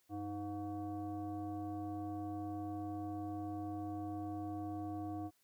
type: tone with frequency modulation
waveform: sine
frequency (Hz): 311.1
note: D#4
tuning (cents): 0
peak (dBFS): -39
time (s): 0.09-5.31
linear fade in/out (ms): 50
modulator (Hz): 408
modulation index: 0.98
effects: white hiss -75 dBFS RMS until 5.43 s